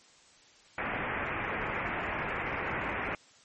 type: low-pass noise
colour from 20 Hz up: white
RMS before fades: -34 dBFS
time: 0.78-3.15 s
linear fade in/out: 2 ms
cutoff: 2400 Hz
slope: 48 dB/octave
effects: white hiss -59 dBFS RMS until 3.44 s + MP3 32 kbps